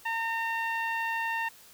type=tone with low-pass filter; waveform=sawtooth; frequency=912 Hz; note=A#5; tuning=38 cents flat; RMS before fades=-31 dBFS; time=0.05-1.49 s; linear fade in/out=10 ms; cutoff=2300 Hz; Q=4.2; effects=white hiss -54 dBFS RMS until 1.73 s